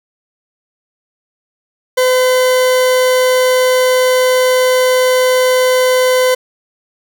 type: tone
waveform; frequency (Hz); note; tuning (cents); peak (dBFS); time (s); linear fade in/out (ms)
40% pulse; 509; C5; -48; -8; 1.97-6.35; 10
effects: none